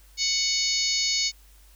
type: harmonic tone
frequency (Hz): 740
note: F#5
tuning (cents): 0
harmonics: 3 / 4 / 5 / 6 / 7 / 8 / 9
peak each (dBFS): -31 / -36 / -32 / -26 / -30 / -36 / -29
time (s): 0.17-1.32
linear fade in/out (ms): 50
effects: added 50 Hz sine -51 dBFS peak until 1.75 s + white hiss -58 dBFS RMS until 1.75 s